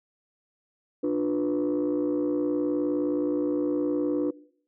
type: chord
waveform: sine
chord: B diminished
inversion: first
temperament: just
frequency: 296.3 / 355.6 / 493.9 Hz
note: D4 / F4 / B4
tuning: +15 / +31 / 0 cents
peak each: -24 / -28 / -28 dBFS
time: 1.03-4.31 s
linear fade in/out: 10 ms
effects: noise-tail reverb RT60 0.6 s tail -21 dB re dry + tanh soft clip ceiling -19 dBFS

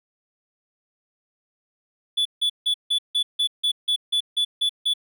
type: tone bursts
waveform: triangle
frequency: 3450 Hz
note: A7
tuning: 35 cents flat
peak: -17 dBFS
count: 12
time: 2.17-4.938 s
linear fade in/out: 10 ms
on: 84 ms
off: 160 ms
effects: none

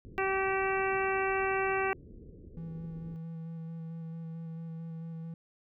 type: low-pass noise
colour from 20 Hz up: pink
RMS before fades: -50 dBFS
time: 0.05-3.16 s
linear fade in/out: 0 ms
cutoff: 460 Hz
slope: 48 dB/octave
type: harmonic tone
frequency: 385.3 Hz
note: G4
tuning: 30 cents flat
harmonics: 1 / 2 / 3 / 4 / 5 / 6 / 7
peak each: -31 / -34 / -36 / -37 / -38 / -39 / -39 dBFS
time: 0.18-1.93 s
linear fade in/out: 0 ms
type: tone with vibrato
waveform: triangle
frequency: 164 Hz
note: E3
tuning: 9 cents flat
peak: -36 dBFS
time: 2.57-5.34 s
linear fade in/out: 2 ms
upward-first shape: square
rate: 4.5 Hz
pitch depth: 12 cents each way
effects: none

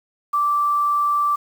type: tone with quantisation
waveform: sine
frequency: 1169 Hz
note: D6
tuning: 8 cents flat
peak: -16 dBFS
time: 0.33-1.36 s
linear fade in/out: 10 ms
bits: 7
effects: none

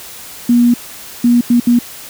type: tone bursts at uneven times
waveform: sine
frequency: 240 Hz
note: B3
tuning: 49 cents flat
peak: -6 dBFS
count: 4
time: 0.49-0.74 / 1.24-1.41 / 1.5-1.6 / 1.67-1.79 s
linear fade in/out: 5 ms
effects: white hiss -32 dBFS RMS until 2.09 s

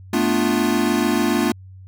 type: chord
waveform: square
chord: B half-diminished seventh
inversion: third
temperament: equal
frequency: 220 / 246.9 / 293.7 / 349.2 Hz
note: A3 / B3 / D4 / F4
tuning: 0 / 0 / 0 / 0 cents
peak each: -23 dBFS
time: 0.13-1.52 s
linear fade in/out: 5 ms
effects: added 94 Hz sine -38 dBFS peak until 1.87 s

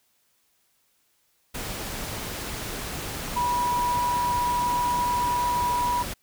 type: tone in noise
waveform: sine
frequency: 975 Hz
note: B5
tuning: 23 cents flat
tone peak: -22 dBFS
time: 3.36-6.03 s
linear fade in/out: 10 ms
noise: pink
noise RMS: -33 dBFS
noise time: 1.54-6.14 s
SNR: +8 dB
effects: white hiss -68 dBFS RMS until 6.22 s

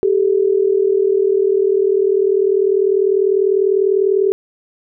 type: tone pair together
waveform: sine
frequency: 387.6 / 427.7 Hz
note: G4 / A4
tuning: -20 / -49 cents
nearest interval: major second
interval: 171 cents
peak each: -13 / -16 dBFS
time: 0.03-4.32 s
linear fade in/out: 0 ms
effects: none

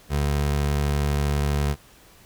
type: tone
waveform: 25% pulse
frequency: 72.2 Hz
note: D2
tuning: 29 cents flat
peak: -17 dBFS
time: 0.09-1.76 s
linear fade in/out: 50 ms
effects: pink hiss -52 dBFS RMS until 2.25 s

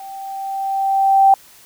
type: tone with level ramp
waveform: sine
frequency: 780 Hz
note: G5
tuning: 9 cents flat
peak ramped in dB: -31 to -6 dBFS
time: 0-1.34 s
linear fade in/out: 2 ms
effects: white hiss -46 dBFS RMS until 1.65 s

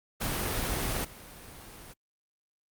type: noise with level steps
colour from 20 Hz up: pink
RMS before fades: -31 / -47 dBFS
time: 0.2-1.94 s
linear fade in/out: 20 ms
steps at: 1.04 s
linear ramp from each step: 10 ms
effects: Opus 32 kbps

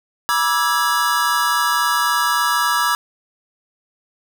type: chord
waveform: square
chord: E dominant seventh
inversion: second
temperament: equal with one note detuned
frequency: 966.3 / 1174.7 / 1318.5 / 1661.2 Hz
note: B5 / D6 / E6 / G#6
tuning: -38 / 0 / 0 / 0 cents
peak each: -22 dBFS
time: 0.29-2.95 s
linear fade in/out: 0 ms
effects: none

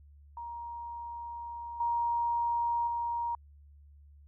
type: tone with level steps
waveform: sine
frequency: 942 Hz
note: A#5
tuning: 18 cents sharp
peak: -38 / -27 / -30 dBFS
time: 0.37-3.35 s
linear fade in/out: 2 ms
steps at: 1.8 / 2.87 s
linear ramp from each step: 5 ms
effects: added 72 Hz sine -53 dBFS peak until 4.27 s

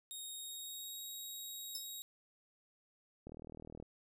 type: tone with pitch glide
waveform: 15% pulse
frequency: 3735 to 3792 Hz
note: A#7 to A#7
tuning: +3 to +29 cents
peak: -38 dBFS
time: 0.11-2.02 s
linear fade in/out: 0 ms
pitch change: +26 cents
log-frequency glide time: 0.35-1.07 s
type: tone with exponential decay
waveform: 25% pulse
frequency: 5270 Hz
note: E8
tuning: 1 cent flat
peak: -33 dBFS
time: 1.75-1.87 s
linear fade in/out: 1 ms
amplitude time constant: 26 ms
type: click train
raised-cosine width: 2 ms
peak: -36 dBFS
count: 23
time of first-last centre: 3.27-3.826 s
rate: 39.6 Hz
effects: none

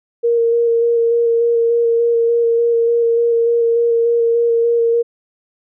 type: tone with vibrato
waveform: sine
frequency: 466.2 Hz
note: A#4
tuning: in tune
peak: -11 dBFS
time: 0.23-5.03 s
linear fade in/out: 20 ms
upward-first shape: square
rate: 3.4 Hz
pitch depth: 12 cents each way
effects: none

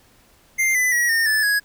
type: tone with pitch steps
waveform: square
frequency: 2098 / 2003 / 1912.8 / 1826.4 / 1743.9 / 1665.2 Hz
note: C7 / B6 / A#6 / A#6 / A6 / G#6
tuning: +4 / +24 / +44 / -36 / -16 / +4 cents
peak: -17 dBFS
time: 0.58-1.6 s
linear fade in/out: 20 ms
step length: 170 ms
effects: pink hiss -55 dBFS RMS until 1.64 s

